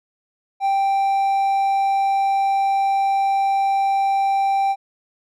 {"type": "tone", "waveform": "triangle", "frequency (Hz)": 785, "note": "G5", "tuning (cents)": 2, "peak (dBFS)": -14, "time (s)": [0.6, 4.76], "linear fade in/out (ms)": 50, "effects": []}